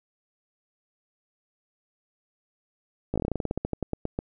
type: slowing click train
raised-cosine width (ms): 2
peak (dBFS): -14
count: 19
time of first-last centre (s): 3.14-4.189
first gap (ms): 17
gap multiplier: 1.13
effects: none